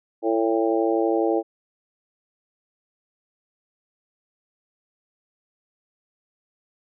harmonic tone with a mistuned harmonic, 111.9 Hz, A2, 30 cents sharp, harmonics 3 / 4 / 5 / 6 / 7, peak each -22 / -24 / -26 / -30 / -28 dBFS, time 0.22-1.43 s, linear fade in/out 50 ms, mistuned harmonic 7, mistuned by +25 cents, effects none

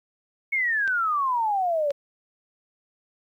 sine exponential sweep, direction down, 2217 to 554.4 Hz, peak -21 dBFS, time 0.52-1.92 s, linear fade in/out 10 ms
clicks, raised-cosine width 0.2 ms, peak -21 dBFS, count 2, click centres 0.877 / 1.906 s
effects 10-bit

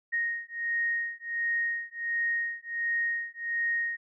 sine beating tone pair, 1864.7 / 1866.1 Hz, A#6 / A#6, 0 / +1 cents, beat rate 1.4 Hz, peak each -31 dBFS, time 0.12-3.97 s, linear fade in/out 20 ms, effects none

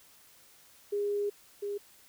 sine tone pair in turn, 408.9 / 406.9 Hz, G#4 / G#4, -27 / -35 cents, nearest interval unison, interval 8 cents, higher first, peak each -28 / -32 dBFS, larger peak first, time 0.92-1.3 / 1.62-1.78 s, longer first, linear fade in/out 10 ms, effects white hiss -59 dBFS RMS until 2.08 s

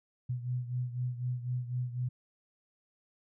sine beating tone pair, 123.47 / 127.47 Hz, B2 / C3, 0 / -45 cents, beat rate 4 Hz, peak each -33 / -38 dBFS, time 0.29-2.09 s, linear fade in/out 10 ms, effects none

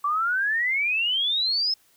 sine exponential sweep, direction up, 1138 to 5260 Hz, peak -21 dBFS, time 0.04-1.74 s, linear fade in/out 5 ms, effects white hiss -61 dBFS RMS until 1.96 s

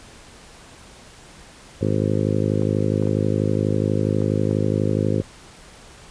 harmonic tone, 52.2 Hz, G#1, 10 cents sharp, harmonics 2 / 3 / 4 / 5 / 6 / 7 / 8 / 9 / 10, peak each -23 / -25 / -26 / -27 / -28 / -28 / -29 / -30 / -30 dBFS, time 1.81-5.22 s, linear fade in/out 5 ms
clicks, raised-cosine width 1 ms, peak -23 dBFS, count 5, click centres 2.621 / 3.025 / 3.071 / 4.217 / 4.512 s
effects pink hiss -45 dBFS RMS until 6.1 s + resampled to 22050 Hz

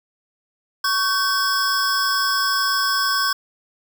square tone cluster, 1117 / 1539 / 5170 Hz, C#6 / G6 / E8, +13 / -32 / -34 cents, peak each -23 dBFS, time 0.84-3.33 s, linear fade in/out 5 ms, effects none

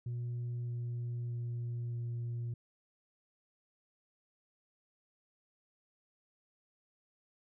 sine tone with pitch steps, 120.6 / 119.91 / 119.21 / 118.53 Hz, B2 / A#2 / A#2 / A#2, -41 / +49 / +39 / +29 cents, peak -33 dBFS, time 0.06-2.54 s, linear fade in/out 5 ms, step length 620 ms, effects tanh soft clip ceiling -34 dBFS

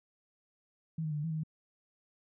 sine tone with pitch steps, 160.9 / 155.5 / 149.7 / 148.1 / 163.5 / 157.3 / 156.4 Hz, E3 / D#3 / D3 / D3 / E3 / D#3 / D#3, -42 / -1 / +33 / +15 / -14 / +19 / +9 cents, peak -32 dBFS, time 0.98-1.435 s, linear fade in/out 5 ms, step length 65 ms, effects none

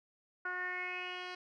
10% pulse tone with low-pass filter sweep, 362.5 Hz, F#4, 35 cents flat, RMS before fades -40 dBFS, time 0.45-1.35 s, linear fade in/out 5 ms, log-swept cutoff 1500 to 3800 Hz, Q 6.4, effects none

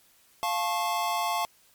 square chord, F augmented, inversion none, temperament just, 698.5 / 873.1 / 1091.3 Hz, F5 / A5 / C#6, 0 / -14 / -27 cents, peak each -31 dBFS, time 0.43-1.45 s, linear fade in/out 0 ms, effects white hiss -61 dBFS RMS until 1.74 s + MP3 96 kbps

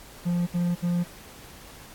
triangle tone bursts, 174.61 Hz, F3, in tune, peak -20 dBFS, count 3, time 0.25-1.042 s, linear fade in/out 20 ms, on 220 ms, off 66 ms, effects pink hiss -47 dBFS RMS until 1.94 s + AAC 64 kbps

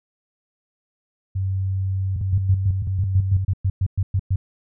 sine tone, 95.6 Hz, G2, 43 cents flat, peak -20 dBFS, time 1.35-3.45 s, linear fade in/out 10 ms
sine tone bursts, 95.3 Hz, G2, 48 cents flat, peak -16 dBFS, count 14, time 2.16-4.36 s, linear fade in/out 5 ms, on 55 ms, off 110 ms
effects none

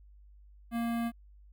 square tone with notch filter, 233.1 Hz, A#3, in tune, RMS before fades -32 dBFS, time 0.71-1.12 s, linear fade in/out 50 ms, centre 5800 Hz, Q 0.53, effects added 50 Hz sine -53 dBFS peak until 1.52 s

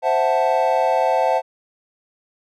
triangle chord, F# half-diminished seventh, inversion second, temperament equal, 523.3 / 659.3 / 740 / 880 Hz, C5 / E5 / F#5 / A5, 0 / 0 / 0 / 0 cents, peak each -19 dBFS, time 0.02-1.42 s, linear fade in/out 50 ms, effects none

